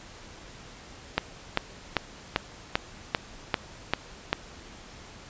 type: click train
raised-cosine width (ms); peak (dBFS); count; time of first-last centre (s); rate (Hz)
0.3; -6; 9; 1.18-4.33; 2.54
effects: pink hiss -47 dBFS RMS until 5.29 s + resampled to 16000 Hz